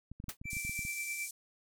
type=clicks; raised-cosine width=5 ms; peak=-32 dBFS; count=12; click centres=0.116 / 0.201 / 0.241 / 0.284 / 0.415 / 0.456 / 0.532 / 0.568 / 0.65 / 0.695 / 0.792 / 0.851 s
type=noise with exponential decay; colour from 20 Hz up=white; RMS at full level=-36 dBFS; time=0.29-0.37 s; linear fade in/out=2 ms; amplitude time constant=17 ms
type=tone with tremolo; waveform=triangle; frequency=2336 Hz; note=D7; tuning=10 cents flat; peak=-33 dBFS; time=0.44-1.29 s; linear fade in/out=50 ms; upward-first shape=triangle; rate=9.3 Hz; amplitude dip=55%
type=band-pass noise; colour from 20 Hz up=pink; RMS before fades=-44 dBFS; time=0.5-1.31 s; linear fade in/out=5 ms; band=6300 to 12000 Hz; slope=24 dB/octave
effects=none